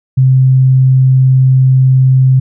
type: tone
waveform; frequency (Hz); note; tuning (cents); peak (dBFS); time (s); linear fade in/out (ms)
sine; 130.81; C3; 0; -4; 0.17-2.4; 10
effects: none